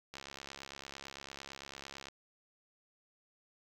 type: click train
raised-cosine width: 0.2 ms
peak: -28 dBFS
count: 135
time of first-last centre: 0.14-2.085 s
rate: 68.9 Hz
effects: 9-bit